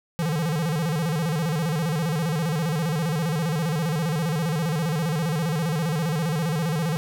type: tone with vibrato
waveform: square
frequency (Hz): 159.4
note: D#3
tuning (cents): +42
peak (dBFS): -23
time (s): 0.19-6.97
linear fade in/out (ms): 0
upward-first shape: square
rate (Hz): 15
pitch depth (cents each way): 130
effects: none